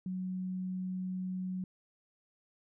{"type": "tone", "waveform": "sine", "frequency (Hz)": 185, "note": "F#3", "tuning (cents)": 0, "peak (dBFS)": -34, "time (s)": [0.06, 1.64], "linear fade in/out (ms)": 2, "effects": []}